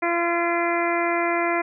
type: harmonic tone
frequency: 342.1 Hz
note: F4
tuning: 36 cents flat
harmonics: 1 / 2 / 3 / 4 / 5 / 6 / 7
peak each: -25 / -25 / -28 / -30 / -32 / -28 / -32 dBFS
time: 0.02-1.62 s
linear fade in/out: 10 ms
effects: none